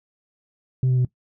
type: tone with pitch steps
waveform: sine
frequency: 129.2 / 127.42 / 125.67 Hz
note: C3 / C3 / B2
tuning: -21 / -45 / +31 cents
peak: -14 dBFS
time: 0.83-1.049 s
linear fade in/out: 2 ms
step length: 73 ms
effects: noise-tail reverb RT60 0.1 s tail -20 dB re dry + tanh soft clip ceiling -15 dBFS